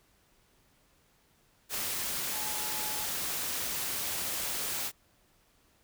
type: tone in noise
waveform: sine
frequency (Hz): 855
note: A5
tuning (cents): -50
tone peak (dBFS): -43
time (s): 2.31-3.08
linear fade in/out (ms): 50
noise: white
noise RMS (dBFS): -34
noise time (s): 1.69-4.92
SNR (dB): -12
effects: pink hiss -67 dBFS RMS until 5.83 s